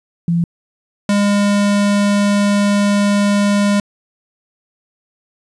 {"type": "tone pair in turn", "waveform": ["sine", "square"], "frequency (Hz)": [169.9, 203.2], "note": ["F3", "G#3"], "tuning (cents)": [-47, -38], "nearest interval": "minor third", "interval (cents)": 309, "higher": "second", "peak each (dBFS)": -12, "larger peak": "neither", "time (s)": [[0.28, 0.44], [1.09, 3.8]], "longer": "second", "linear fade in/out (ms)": 2, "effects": ["resampled to 24000 Hz", "9-bit"]}